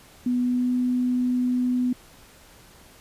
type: tone with pitch glide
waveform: sine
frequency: 246.9 to 249.3 Hz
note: B3 to B3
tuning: 0 to +16 cents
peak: -20 dBFS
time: 0.26-1.93 s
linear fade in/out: 5 ms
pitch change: +16 cents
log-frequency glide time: 0.4-0.73 s
effects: pink hiss -51 dBFS RMS until 3 s + resampled to 32000 Hz